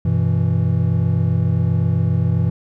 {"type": "chord", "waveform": "triangle", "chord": "E minor", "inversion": "first", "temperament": "equal with one note detuned", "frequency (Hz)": [95.87, 123.47, 164.81], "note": ["G2", "B2", "E3"], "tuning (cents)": [-38, 0, 0], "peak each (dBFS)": -17, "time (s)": [0.05, 2.5], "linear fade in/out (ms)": 5, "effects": []}